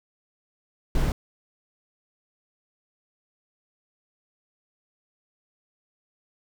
brown noise, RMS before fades -22 dBFS, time 0.95-1.12 s, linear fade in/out 2 ms, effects none

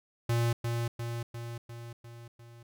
square tone with echo, 117.6 Hz, A#2, 16 cents sharp, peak -26 dBFS, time 0.29-0.53 s, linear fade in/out 5 ms, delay 350 ms, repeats 6, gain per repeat -4 dB, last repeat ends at 2.63 s, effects none

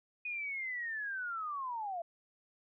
sine linear sweep, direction down, 2489 to 659.3 Hz, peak -36 dBFS, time 0.25-2.02 s, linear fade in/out 5 ms, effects none

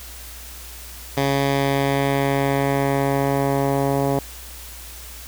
10% pulse tone with low-pass filter sweep, 138.59 Hz, C#3, in tune, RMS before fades -20 dBFS, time 1.17-4.19 s, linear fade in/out 2 ms, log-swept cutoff 5000 to 870 Hz, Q 0.9, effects added 60 Hz sine -39 dBFS peak until 5.27 s + white hiss -39 dBFS RMS until 5.27 s

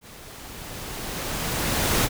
pink noise with level ramp, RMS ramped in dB -45 to -20 dBFS, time 0.01-2.09 s, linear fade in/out 50 ms, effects none

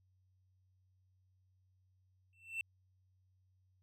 triangle tone with exponential growth, 2682 Hz, E7, 29 cents sharp, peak -32 dBFS, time 2.33-2.61 s, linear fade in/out 1 ms, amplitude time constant 60 ms, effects added 93 Hz sine -70 dBFS peak until 3.82 s

